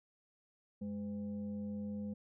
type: tone with frequency modulation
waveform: sine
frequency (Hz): 207.2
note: G#3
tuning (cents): -4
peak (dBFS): -38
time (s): 0.81-2.14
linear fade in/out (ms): 10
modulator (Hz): 300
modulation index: 0.47
effects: none